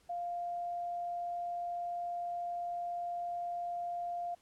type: tone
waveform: sine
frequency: 698.5 Hz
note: F5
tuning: in tune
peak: -35 dBFS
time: 0.09-4.35 s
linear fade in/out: 10 ms
effects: pink hiss -68 dBFS RMS until 4.41 s + low-pass 11000 Hz 12 dB/octave